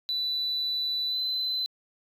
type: tone with pitch glide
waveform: sine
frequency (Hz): 3976 to 4036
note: B7 to B7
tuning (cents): +11 to +37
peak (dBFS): -25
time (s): 0.09-1.66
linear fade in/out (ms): 0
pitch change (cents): +26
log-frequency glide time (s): 1.08-1.19
effects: tanh soft clip ceiling -23 dBFS